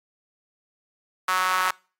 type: tone with high-pass filter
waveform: sawtooth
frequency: 185 Hz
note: F#3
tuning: in tune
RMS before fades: -23 dBFS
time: 1.28-1.71 s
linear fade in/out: 5 ms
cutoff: 1200 Hz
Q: 4.1
effects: noise-tail reverb RT60 0.4 s tail -25 dB re dry + AAC 48 kbps